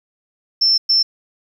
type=tone bursts at uneven times; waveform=sine; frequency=5350 Hz; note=E8; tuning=25 cents sharp; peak=-11 dBFS; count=2; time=0.61-0.78 / 0.89-1.03 s; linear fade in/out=10 ms; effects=8-bit